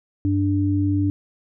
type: tone pair together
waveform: sine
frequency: 98 / 293.7 Hz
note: G2 / D4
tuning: 0 / 0 cents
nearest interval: octave + perfect fifth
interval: 1900 cents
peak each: -20 dBFS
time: 0.25-1.1 s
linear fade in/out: 0 ms
effects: none